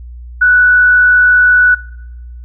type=tone with frequency modulation; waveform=sine; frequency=1480 Hz; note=F#6; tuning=in tune; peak=-5 dBFS; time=0.41-1.75 s; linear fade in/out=10 ms; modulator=54.5 Hz; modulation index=0.27; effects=noise-tail reverb RT60 1.0 s tail -23 dB re dry + added 60 Hz sine -27 dBFS peak until 2.44 s